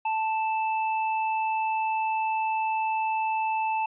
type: tone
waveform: square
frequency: 880 Hz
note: A5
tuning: in tune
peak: -25 dBFS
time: 0.05-3.86 s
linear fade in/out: 5 ms
effects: resampled to 8000 Hz